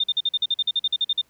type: tone bursts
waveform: sine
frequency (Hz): 3622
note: A7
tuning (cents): +49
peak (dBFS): -18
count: 15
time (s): 0-1.214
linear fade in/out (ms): 5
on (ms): 38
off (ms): 46
effects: pink hiss -63 dBFS RMS until 1.29 s + high-pass 60 Hz 12 dB/octave